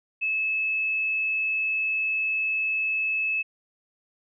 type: tone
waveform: sine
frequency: 2600 Hz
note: E7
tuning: 24 cents flat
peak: -23 dBFS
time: 0.21-3.43 s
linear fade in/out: 20 ms
effects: none